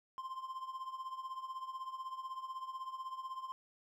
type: tone with tremolo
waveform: triangle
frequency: 1047 Hz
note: C6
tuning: 1 cent sharp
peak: -36 dBFS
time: 0.18-3.52 s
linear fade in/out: 0 ms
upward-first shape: triangle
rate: 16 Hz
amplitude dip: 80%
effects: none